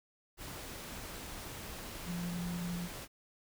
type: tone in noise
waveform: sine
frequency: 174.61 Hz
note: F3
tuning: in tune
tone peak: -36 dBFS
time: 2.05-2.89 s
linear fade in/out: 50 ms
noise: pink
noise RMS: -45 dBFS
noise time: 0.37-3.08 s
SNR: +6 dB
effects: none